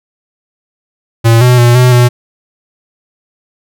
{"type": "tone with pitch steps", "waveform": "square", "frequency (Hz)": [115, 124.4, 120.3, 125.5, 122.4], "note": ["A#2", "B2", "B2", "B2", "B2"], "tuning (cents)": [-23, 13, -45, 28, -15], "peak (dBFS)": -4, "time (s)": [1.24, 2.09], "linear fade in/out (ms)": 20, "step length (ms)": 170, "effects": []}